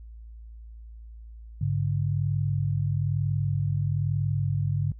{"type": "tone pair together", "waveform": "sine", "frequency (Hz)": [102.33, 143.4], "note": ["G#2", "D3"], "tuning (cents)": [-25, -41], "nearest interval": "tritone", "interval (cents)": 584, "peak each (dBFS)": -26, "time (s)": [1.61, 4.92], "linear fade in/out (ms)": 5, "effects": ["noise-tail reverb RT60 0.1 s tail -26 dB re dry", "added 56 Hz sine -41 dBFS peak until 4.99 s"]}